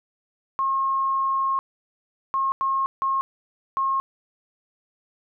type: tone bursts at uneven times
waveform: sine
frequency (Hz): 1078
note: C#6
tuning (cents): -49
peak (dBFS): -20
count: 5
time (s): 0.59-1.59 / 2.34-2.52 / 2.61-2.86 / 3.02-3.21 / 3.77-4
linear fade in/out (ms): 0
effects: none